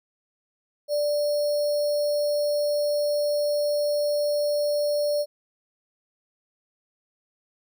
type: tone with sample-and-hold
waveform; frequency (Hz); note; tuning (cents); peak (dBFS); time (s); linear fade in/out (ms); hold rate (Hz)
sine; 587.3; D5; 0; -21; 0.88-5.26; 50; 4900
effects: none